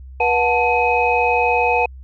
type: tone cluster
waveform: sine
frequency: 484.6 / 728 / 881 / 2523 Hz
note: B4 / F#5 / A5 / D#7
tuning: -33 / -28 / +2 / +23 cents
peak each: -19 dBFS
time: 0.2-1.86 s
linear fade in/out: 5 ms
effects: tanh soft clip ceiling -3 dBFS + added 65 Hz sine -34 dBFS peak until 2.03 s